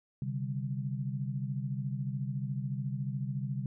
sine chord, C suspended second, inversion none, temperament equal with one note detuned, 132.87 / 146.83 / 196 Hz, C3 / D3 / G3, +27 / 0 / 0 cents, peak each -34 / -38 / -39 dBFS, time 0.22-3.66 s, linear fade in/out 2 ms, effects none

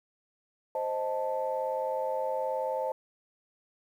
sine chord, A diminished, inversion first, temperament equal, 523.3 / 622.3 / 880 Hz, C5 / Eb5 / A5, 0 / 0 / 0 cents, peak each -31 / -34 / -33 dBFS, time 0.75-2.92 s, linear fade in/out 2 ms, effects tanh soft clip ceiling -19 dBFS + 10-bit

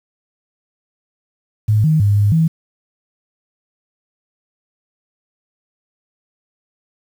sine tone with pitch steps, 107 / 156.4 / 102 / 102.8 / 161.9 Hz, A2 / D#3 / G#2 / G#2 / E3, -48 / +9 / -31 / -17 / -31 cents, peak -10 dBFS, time 1.68-2.48 s, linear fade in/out 10 ms, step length 160 ms, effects 7-bit

